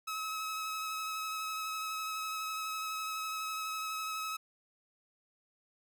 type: tone with vibrato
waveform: sawtooth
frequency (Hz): 1285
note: E6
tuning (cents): -45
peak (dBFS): -32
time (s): 0.07-4.37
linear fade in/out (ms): 10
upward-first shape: triangle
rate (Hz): 12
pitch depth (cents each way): 17
effects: none